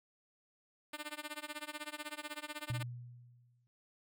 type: tone with tremolo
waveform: 5% pulse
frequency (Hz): 299.8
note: D4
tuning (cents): +36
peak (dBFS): -28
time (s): 0.93-2.83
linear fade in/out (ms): 5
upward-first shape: sine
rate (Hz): 16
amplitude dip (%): 95
type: tone with exponential decay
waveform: sine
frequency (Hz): 121.3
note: B2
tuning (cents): -31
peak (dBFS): -33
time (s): 2.7-3.67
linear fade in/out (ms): 0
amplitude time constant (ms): 210
effects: none